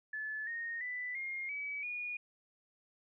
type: tone with pitch steps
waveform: sine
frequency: 1730 / 1854.2 / 1987.2 / 2130 / 2283 / 2447 Hz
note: A6 / A#6 / B6 / C7 / D7 / D#7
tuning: -30 / -10 / +10 / +30 / -50 / -29 cents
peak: -37 dBFS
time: 0.13-2.17 s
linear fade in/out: 5 ms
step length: 340 ms
effects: none